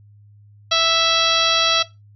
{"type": "harmonic tone with a mistuned harmonic", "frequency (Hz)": 659.3, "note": "E5", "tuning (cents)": 0, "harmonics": [1, 2, 3, 4, 5, 6, 7, 8, 9], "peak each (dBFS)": [-23, -21, -29, -25, -20, -20, -25, -30, -27], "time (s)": [0.71, 1.83], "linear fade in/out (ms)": 10, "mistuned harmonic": 9, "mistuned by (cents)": -55, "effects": ["noise-tail reverb RT60 0.2 s tail -17 dB re dry", "added 103 Hz sine -45 dBFS peak until 2.15 s"]}